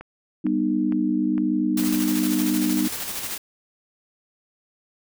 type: click train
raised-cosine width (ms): 0.5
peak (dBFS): -23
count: 5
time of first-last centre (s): 0.01-1.836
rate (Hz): 2.19
type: chord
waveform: sine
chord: G augmented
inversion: none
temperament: just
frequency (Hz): 196 / 245 / 306.2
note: G3 / B3 / D#4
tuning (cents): 0 / -14 / -28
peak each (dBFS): -26 / -24 / -22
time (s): 0.44-2.88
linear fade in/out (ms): 10
type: noise with tremolo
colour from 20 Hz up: white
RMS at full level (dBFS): -29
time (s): 1.77-3.38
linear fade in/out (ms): 5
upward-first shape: square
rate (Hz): 13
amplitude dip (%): 35
effects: none